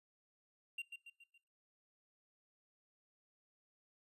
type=tone with echo; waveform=triangle; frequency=2771 Hz; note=F7; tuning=14 cents flat; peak=-38 dBFS; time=0.78-0.82 s; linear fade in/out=5 ms; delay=140 ms; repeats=4; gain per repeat=-6 dB; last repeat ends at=1.38 s; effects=noise-tail reverb RT60 0.6 s tail -25 dB re dry + resampled to 32000 Hz